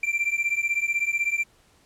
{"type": "beating tone pair", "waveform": "triangle", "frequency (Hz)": [2349, 2365], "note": ["D7", "D7"], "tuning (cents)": [0, 12], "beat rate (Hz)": 16, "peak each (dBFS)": -24, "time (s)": [0.03, 1.44], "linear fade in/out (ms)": 5, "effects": ["pink hiss -60 dBFS RMS until 1.85 s", "low-pass 11000 Hz 12 dB/octave"]}